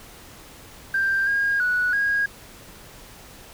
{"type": "tone with pitch steps", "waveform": "sine", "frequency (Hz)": [1580, 1626, 1472, 1638], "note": ["G6", "G#6", "F#6", "G#6"], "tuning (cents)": [13, -37, -9, -24], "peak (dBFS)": -18, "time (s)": [0.94, 2.26], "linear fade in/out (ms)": 5, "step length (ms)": 330, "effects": ["tanh soft clip ceiling -14 dBFS", "pink hiss -45 dBFS RMS until 3.53 s"]}